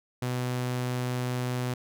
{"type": "tone", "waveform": "sawtooth", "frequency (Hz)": 125, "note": "B2", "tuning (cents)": 21, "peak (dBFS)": -24, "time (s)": [0.22, 1.74], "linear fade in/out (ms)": 5, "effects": []}